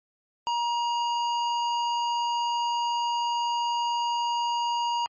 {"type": "tone", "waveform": "square", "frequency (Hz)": 948, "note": "A#5", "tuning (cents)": 29, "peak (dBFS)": -25, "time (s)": [0.47, 5.06], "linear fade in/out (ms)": 0, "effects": ["low-pass 6000 Hz 12 dB/octave", "MP3 32 kbps"]}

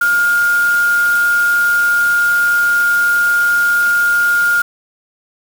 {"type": "tone in noise", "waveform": "sine", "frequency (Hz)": 1416, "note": "F6", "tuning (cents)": 23, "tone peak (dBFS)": -10, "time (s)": [0.01, 4.62], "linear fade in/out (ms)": 5, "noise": "white", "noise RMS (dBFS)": -28, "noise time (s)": [0.01, 4.62], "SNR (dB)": 15, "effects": []}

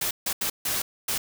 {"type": "noise bursts at uneven times", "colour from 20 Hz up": "white", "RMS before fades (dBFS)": -27, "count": 5, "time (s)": [[0.01, 0.11], [0.26, 0.33], [0.41, 0.5], [0.65, 0.82], [1.08, 1.18]], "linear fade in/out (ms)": 5, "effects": []}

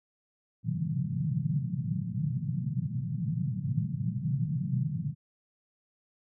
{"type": "band-pass noise", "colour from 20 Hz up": "pink", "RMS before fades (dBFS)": -31, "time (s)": [0.63, 5.15], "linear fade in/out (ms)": 50, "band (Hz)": [120, 180], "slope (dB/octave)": 48, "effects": []}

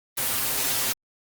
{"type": "noise with comb filter", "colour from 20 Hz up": "white", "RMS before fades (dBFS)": -25, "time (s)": [0.17, 0.93], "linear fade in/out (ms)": 10, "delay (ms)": 7.6, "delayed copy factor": 0.9, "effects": ["Opus 24 kbps"]}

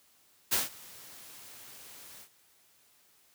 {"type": "noise with ADSR envelope", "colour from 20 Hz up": "white", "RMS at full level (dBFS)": -26, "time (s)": [0.51, 2.29], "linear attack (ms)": 18, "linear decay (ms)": 160, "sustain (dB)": -24, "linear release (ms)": 80, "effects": ["white hiss -65 dBFS RMS until 3.34 s", "high-pass 60 Hz 12 dB/octave"]}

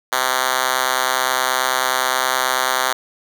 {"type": "tone with high-pass filter", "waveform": "5% pulse", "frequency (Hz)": 129.4, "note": "C3", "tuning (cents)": -19, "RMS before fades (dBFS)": -19, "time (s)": [0.12, 2.93], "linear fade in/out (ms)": 5, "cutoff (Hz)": 800, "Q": 0.64, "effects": []}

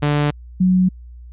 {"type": "tone pair in turn", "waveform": ["sawtooth", "sine"], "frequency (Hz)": [146.83, 184.41], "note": ["D3", "F#3"], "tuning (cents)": [0, -6], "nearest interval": "major third", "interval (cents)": 394, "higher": "second", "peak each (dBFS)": -11, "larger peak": "neither", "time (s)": [[0.02, 0.31], [0.6, 0.89]], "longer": "neither", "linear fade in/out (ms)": 10, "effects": ["added 60 Hz sine -35 dBFS peak until 1.32 s", "resampled to 8000 Hz"]}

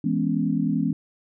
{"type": "chord", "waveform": "sine", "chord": "C# minor seventh", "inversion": "first", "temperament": "equal", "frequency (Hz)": [164.81, 207.7, 246.9, 277.2], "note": ["E3", "G#3", "B3", "C#4"], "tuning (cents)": [0, 0, 0, 0], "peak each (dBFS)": -26, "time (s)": [0.04, 0.93], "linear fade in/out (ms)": 5, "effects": []}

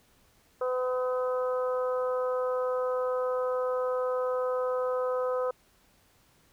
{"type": "harmonic tone", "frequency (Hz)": 253.2, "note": "B3", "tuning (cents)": 43, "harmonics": [2, 3, 4, 5, 6], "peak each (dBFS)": [-27, -43, -38, -36, -49], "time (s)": [0.61, 5.51], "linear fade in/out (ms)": 5, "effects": ["pink hiss -64 dBFS RMS until 6.52 s"]}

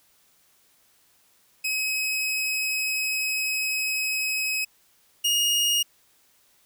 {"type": "tone pair in turn", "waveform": "sawtooth", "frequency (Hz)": [2548, 2860], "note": ["D#7", "F7"], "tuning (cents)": [41, 41], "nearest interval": "major second", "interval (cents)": 200, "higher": "second", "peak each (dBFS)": [-21, -17], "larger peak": "second", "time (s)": [[1.64, 4.65], [5.24, 5.83]], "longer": "first", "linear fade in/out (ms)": 10, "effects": ["white hiss -62 dBFS RMS until 6.65 s"]}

